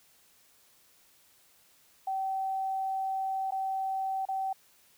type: tone with dropouts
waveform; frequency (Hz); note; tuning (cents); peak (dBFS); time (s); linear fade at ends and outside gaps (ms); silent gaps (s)
sine; 769; G5; -33; -29; 2.07-4.53; 5; 3.508-3.52 / 4.254-4.286
effects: white hiss -63 dBFS RMS until 4.97 s

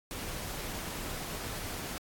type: noise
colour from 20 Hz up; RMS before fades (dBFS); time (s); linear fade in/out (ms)
pink; -39; 0.11-1.98; 0
effects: AAC 64 kbps

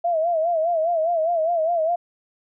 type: tone with vibrato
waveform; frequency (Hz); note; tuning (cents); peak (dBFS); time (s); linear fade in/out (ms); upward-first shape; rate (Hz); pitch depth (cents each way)
sine; 663; E5; +10; -18; 0.04-1.96; 10; sine; 4.9; 100
effects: none

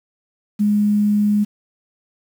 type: tone with quantisation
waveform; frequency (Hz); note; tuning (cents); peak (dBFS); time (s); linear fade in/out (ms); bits
sine; 207.7; G#3; 0; -13; 0.59-1.45; 20; 7
effects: none

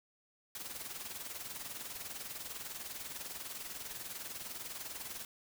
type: noise with tremolo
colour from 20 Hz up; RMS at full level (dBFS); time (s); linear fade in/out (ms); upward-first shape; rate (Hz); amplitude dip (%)
white; -42; 0.55-5.25; 2; sine; 20; 60
effects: none

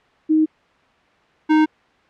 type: tone pair in turn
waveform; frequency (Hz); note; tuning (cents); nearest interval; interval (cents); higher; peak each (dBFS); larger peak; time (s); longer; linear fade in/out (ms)
sine / square; 312.7 / 310.2; D#4 / D#4; +9 / -5; unison; 14; first; -12; neither; 0.29-0.46 / 1.49-1.66; neither; 20
effects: white hiss -55 dBFS RMS until 2.09 s + low-pass 2000 Hz 12 dB/octave

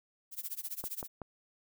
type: noise with tremolo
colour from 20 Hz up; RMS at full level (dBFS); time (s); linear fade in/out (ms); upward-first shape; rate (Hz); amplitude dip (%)
violet; -37; 0.31-1.08; 50; sine; 15; 95
type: click train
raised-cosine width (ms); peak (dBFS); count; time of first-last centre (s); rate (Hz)
1; -27; 3; 0.84-1.217; 5.3
effects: none

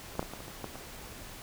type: clicks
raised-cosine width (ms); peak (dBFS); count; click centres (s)
1; -30 / -15 / -23 / -26 / -29 / -30 / -22 / -29; 8; 0.154 / 0.194 / 0.228 / 0.336 / 0.405 / 0.481 / 0.643 / 0.756
effects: pink hiss -46 dBFS RMS until 1.42 s

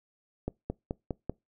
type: accelerating click train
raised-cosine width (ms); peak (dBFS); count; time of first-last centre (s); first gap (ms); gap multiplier
2; -18; 5; 0.48-1.296; 220; 0.95
effects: noise-tail reverb RT60 0.2 s tail -24 dB re dry

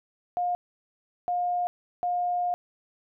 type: tone bursts at uneven times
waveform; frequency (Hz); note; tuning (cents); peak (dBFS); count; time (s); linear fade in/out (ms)
sine; 711; F5; +31; -24; 3; 0.37-0.55 / 1.28-1.67 / 2.03-2.54; 0
effects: none

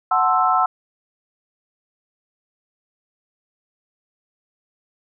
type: chord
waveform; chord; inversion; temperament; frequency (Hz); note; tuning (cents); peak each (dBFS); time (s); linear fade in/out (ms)
sine; F# half-diminished seventh; none; equal; 740 / 880 / 1046.5 / 1318.5; F#5 / A5 / C6 / E6; 0 / 0 / 0 / 0; -19 / -24 / -21 / -18; 0.11-0.66; 5
effects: none

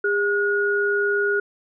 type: tone pair together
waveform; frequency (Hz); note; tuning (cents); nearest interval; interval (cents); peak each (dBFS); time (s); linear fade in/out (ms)
sine; 405.8 / 1446; G#4 / F#6; -40 / -40; octave + minor seventh; 2200; -21; 0.04-1.4; 5
effects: none

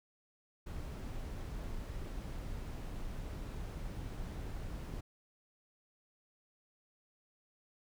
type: noise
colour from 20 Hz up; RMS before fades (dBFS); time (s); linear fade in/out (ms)
brown; -42; 0.66-5.01; 10
type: click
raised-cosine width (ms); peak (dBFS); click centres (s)
3; -31; 4.939
effects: none

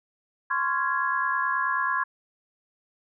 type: chord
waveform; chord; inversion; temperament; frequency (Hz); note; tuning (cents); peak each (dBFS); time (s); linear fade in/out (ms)
sine; Db major seventh; third; just; 1039.4 / 1108.7 / 1385.9 / 1663.1; C6 / Db6 / F6 / Ab6; -12 / 0 / -14 / +2; -27 / -30 / -33 / -27; 0.5-2.04; 10
effects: none

